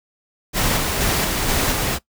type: noise with tremolo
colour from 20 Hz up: pink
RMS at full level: -19 dBFS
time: 0.53-1.99 s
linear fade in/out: 50 ms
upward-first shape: square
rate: 2.1 Hz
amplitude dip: 25%
effects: noise-tail reverb RT60 0.1 s tail -19 dB re dry